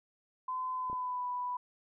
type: tone with pitch glide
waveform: sine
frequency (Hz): 1021 to 989.1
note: C6 to B5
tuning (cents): -43 to +2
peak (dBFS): -33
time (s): 0.48-1.57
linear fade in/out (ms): 5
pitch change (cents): -55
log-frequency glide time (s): 0.73-1.26
type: clicks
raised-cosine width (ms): 2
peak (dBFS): -34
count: 2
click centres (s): 0.899 / 0.93
effects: none